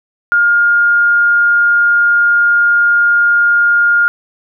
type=tone; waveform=sine; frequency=1415 Hz; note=F6; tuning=22 cents sharp; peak=-7 dBFS; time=0.32-4.08 s; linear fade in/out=0 ms; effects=none